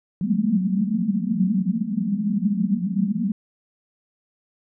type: band-pass noise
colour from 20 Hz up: pink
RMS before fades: -22 dBFS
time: 0.21-3.32 s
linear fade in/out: 2 ms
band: 180 to 230 Hz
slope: 96 dB/octave
effects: none